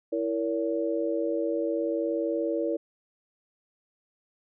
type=chord; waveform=sine; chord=A# diminished; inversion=second; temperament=equal with one note detuned; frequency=329.6 / 466.2 / 566.7 Hz; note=E4 / A#4 / C#5; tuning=0 / 0 / +38 cents; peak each=-29 / -30 / -30 dBFS; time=0.12-2.77 s; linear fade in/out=10 ms; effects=none